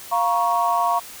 sine chord, Bb minor, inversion second, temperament equal with one note detuned, 698.5 / 942.1 / 1108.7 Hz, F5 / Bb5 / Db6, 0 / +18 / 0 cents, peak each -21 dBFS, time 0.11-1 s, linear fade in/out 20 ms, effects tanh soft clip ceiling -8 dBFS + white hiss -39 dBFS RMS until 1.2 s

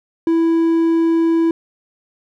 triangle tone, 330 Hz, E4, 2 cents sharp, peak -10 dBFS, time 0.27-1.51 s, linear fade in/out 2 ms, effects none

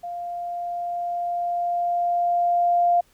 sine tone with level ramp, 698.5 Hz, F5, in tune, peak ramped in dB -29 to -15 dBFS, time 0.03-3.01 s, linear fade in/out 10 ms, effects pink hiss -60 dBFS RMS until 3.13 s

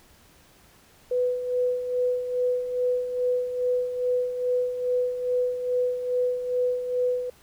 sine tone with tremolo, 497.2 Hz, B4, 12 cents sharp, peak -20 dBFS, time 1.11-7.3 s, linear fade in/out 5 ms, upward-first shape sine, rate 2.4 Hz, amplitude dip 60%, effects pink hiss -56 dBFS RMS until 7.42 s

